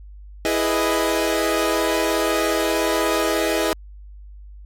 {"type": "chord", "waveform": "sawtooth", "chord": "E major seventh", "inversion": "none", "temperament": "equal", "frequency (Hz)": [329.6, 415.3, 493.9, 622.3], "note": ["E4", "G#4", "B4", "D#5"], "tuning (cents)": [0, 0, 0, 0], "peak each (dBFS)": [-19, -20, -22, -19], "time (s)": [0.45, 3.73], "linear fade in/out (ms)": 0, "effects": ["added 50 Hz sine -37 dBFS peak until 4.65 s", "MP3 64 kbps"]}